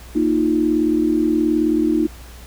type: chord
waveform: sine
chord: Bb suspended fourth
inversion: none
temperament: just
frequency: 233.1 / 310.8 / 349.6 Hz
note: Bb3 / Eb4 / F4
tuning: 0 / -2 / +2 cents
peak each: -22 / -16 / -21 dBFS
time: 0.15-2.07 s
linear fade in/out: 10 ms
effects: added 60 Hz sine -37 dBFS peak until 2.46 s + pink hiss -43 dBFS RMS until 2.46 s